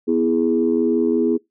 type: chord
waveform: sine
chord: E major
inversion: second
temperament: equal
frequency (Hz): 246.9 / 329.6 / 415.3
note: B3 / E4 / G#4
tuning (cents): 0 / 0 / 0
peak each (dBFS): -19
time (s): 0.07-1.38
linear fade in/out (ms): 20
effects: noise-tail reverb RT60 0.2 s tail -26 dB re dry + tanh soft clip ceiling -6 dBFS